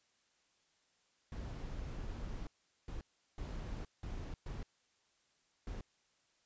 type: noise bursts at uneven times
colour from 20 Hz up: brown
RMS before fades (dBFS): -43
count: 6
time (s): 1.32-2.47 / 2.88-3.01 / 3.38-3.85 / 4.03-4.34 / 4.46-4.63 / 5.67-5.81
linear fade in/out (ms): 2
effects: white hiss -75 dBFS RMS until 6.45 s + resampled to 16000 Hz

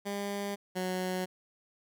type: tone pair in turn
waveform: 15% pulse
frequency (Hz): 201.5 / 184.24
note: G3 / F#3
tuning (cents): +48 / -7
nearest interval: major second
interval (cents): 155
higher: first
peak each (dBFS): -27 / -25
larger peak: second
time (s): 0.05-0.56 / 0.75-1.26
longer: neither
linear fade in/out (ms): 20
effects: none

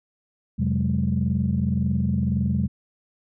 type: tone cluster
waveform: sine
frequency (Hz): 85.8 / 130 / 186.9 / 208.7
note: F2 / C3 / F#3 / G#3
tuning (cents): -30 / -11 / +18 / +9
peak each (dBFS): -25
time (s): 0.58-2.68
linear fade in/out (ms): 20
effects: tanh soft clip ceiling -11 dBFS

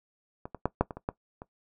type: clicks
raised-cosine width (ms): 1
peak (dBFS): -24 / -24 / -11 / -8 / -23 / -25 / -15 / -27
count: 8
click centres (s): 0.455 / 0.547 / 0.656 / 0.81 / 0.908 / 0.97 / 1.089 / 1.419
effects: noise-tail reverb RT60 0.1 s tail -18 dB re dry

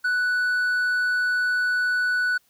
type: tone with hard clipping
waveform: sine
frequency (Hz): 1483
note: F#6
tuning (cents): +4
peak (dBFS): -21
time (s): 0.04-2.38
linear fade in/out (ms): 10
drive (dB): 3
effects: white hiss -64 dBFS RMS until 2.49 s

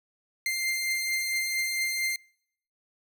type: beating tone pair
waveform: sawtooth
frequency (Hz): 2093 / 2097.4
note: C7 / C7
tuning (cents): 0 / +4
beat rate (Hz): 4.4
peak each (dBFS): -33 / -24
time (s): 0.46-2.16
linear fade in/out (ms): 2
effects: noise-tail reverb RT60 0.7 s tail -26 dB re dry

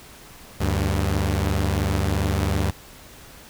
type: tone pair together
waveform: sawtooth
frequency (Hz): 75.07 / 98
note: D2 / G2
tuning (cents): +39 / 0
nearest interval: perfect fourth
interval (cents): 461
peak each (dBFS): -19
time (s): 0.6-2.71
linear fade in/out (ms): 10
effects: pink hiss -45 dBFS RMS until 3.49 s

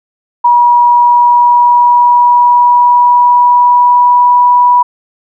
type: tone with pitch glide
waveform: sine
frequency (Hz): 963 to 978.7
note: B5 to B5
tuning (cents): -44 to -16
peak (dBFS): -3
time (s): 0.44-4.83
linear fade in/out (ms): 10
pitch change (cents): +28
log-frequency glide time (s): 0.84-4.49
effects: none

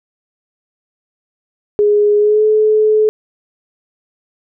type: tone with pitch glide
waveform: sine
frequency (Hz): 415.3 to 429.9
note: G#4 to A4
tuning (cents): 0 to -40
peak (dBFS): -8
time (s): 1.79-3.09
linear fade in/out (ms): 0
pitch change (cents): +60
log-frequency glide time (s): 2.18-2.44
effects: none

